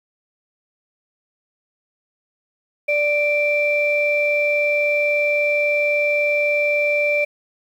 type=tone pair together; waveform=sine; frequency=587.3 / 2351 Hz; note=D5 / D7; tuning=0 / +1 cents; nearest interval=2 octaves; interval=2401 cents; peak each=-18 dBFS; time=2.88-7.25 s; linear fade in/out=10 ms; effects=tanh soft clip ceiling -8 dBFS + 8-bit